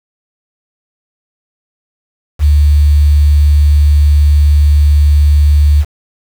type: tone with quantisation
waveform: sine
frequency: 73.42 Hz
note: D2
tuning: in tune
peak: -4 dBFS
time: 2.39-5.85 s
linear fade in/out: 50 ms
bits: 5
effects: none